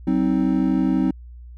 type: chord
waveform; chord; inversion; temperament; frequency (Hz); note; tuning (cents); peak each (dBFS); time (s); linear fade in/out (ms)
triangle; C diminished; second; just; 188.37 / 261.6 / 314; Gb3 / C4 / Eb4; +31 / 0 / +16; -20 / -18 / -20; 0.07-1.11; 5
effects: added 60 Hz sine -37 dBFS peak until 1.57 s